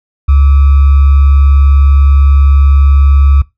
sine tone with sample-and-hold, 69.7 Hz, C#2, 10 cents sharp, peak -3 dBFS, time 0.28-3.42 s, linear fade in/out 10 ms, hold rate 1225 Hz, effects noise-tail reverb RT60 0.2 s tail -20 dB re dry + low-pass 2000 Hz 12 dB/octave

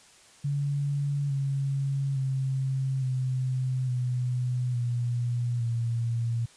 sine tone with pitch steps, 142.3 / 137.69 / 133.23 / 128.92 / 124.74 / 120.7 / 116.79 Hz, C#3 / C#3 / C3 / C3 / B2 / B2 / A#2, +46 / -11 / +32 / -25 / +18 / -39 / +4 cents, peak -25 dBFS, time 0.44-6.46 s, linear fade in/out 10 ms, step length 860 ms, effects white hiss -55 dBFS RMS until 6.56 s + resampled to 22050 Hz

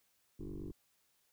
sine tone with frequency modulation, 155.56 Hz, D#3, in tune, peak -40 dBFS, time 0.39-0.72 s, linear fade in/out 10 ms, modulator 48 Hz, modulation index 4.6, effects tanh soft clip ceiling -37 dBFS + white hiss -75 dBFS RMS until 1.32 s

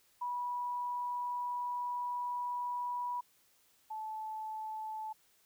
sine tone pair in turn, 977 / 870.4 Hz, B5 / A5, -19 / -19 cents, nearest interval major second, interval 200 cents, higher first, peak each -34 / -38 dBFS, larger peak first, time 0.21-3.21 / 3.9-5.13 s, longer first, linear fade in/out 10 ms, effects white hiss -69 dBFS RMS until 5.45 s

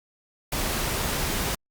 pink noise, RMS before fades -27 dBFS, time 0.52-1.55 s, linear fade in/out 5 ms, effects Opus 48 kbps

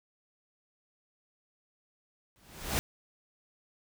pink noise with exponential growth, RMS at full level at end -27 dBFS, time 2.36-2.79 s, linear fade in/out 0 ms, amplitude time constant 92 ms, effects none

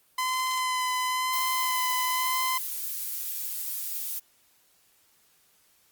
sawtooth tone with vibrato, 1020 Hz, C6, 44 cents flat, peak -22 dBFS, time 0.18-2.58 s, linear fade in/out 5 ms, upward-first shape sine, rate 0.99 Hz, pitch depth 16 cents each way
violet noise, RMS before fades -32 dBFS, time 1.32-4.2 s, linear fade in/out 20 ms
effects white hiss -64 dBFS RMS until 5.91 s + Opus 32 kbps

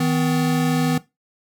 square tone pair together, 158.88 / 252.2 Hz, D#3 / B3, +37 / +36 cents, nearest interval minor sixth, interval 799 cents, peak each -21 dBFS, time 0-0.98 s, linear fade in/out 5 ms, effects noise-tail reverb RT60 0.2 s tail -17 dB re dry

